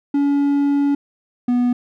triangle tone pair in turn, 283.6 / 245 Hz, C#4 / B3, +40 / -14 cents, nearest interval minor third, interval 254 cents, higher first, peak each -12 dBFS, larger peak neither, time 0.14-0.95 / 1.48-1.73 s, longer first, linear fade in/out 5 ms, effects none

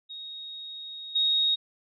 sine tone with level steps, 3753 Hz, A#7, 11 cents sharp, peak -37 / -21 dBFS, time 0.09-1.56 s, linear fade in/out 20 ms, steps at 1.15 s, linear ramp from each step 10 ms, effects none

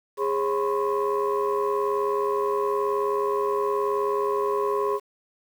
sine tone cluster, 411.5 / 542 / 1007 / 1086 Hz, G#4 / C#5 / B5 / C#6, -16 / -39 / +33 / -36 cents, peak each -23 / -31 / -29 / -28 dBFS, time 0.17-5 s, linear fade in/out 50 ms, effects tanh soft clip ceiling -15 dBFS + 8-bit

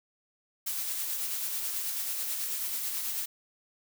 blue noise with tremolo, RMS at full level -32 dBFS, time 0.66-3.26 s, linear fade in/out 10 ms, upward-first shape sine, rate 9.2 Hz, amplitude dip 30%, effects none

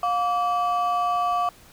triangle ring-modulated tone, 932.3 Hz, A#5, in tune, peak -15 dBFS, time 0.03-1.49 s, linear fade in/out 2 ms, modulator 222 Hz, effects tanh soft clip ceiling -11 dBFS + pink hiss -51 dBFS RMS until 1.72 s

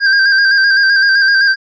square tone with vibrato, 1590 Hz, G6, 24 cents sharp, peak -8 dBFS, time 0-1.56 s, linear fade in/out 50 ms, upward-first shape square, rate 7.8 Hz, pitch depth 34 cents each way, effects resampled to 16000 Hz

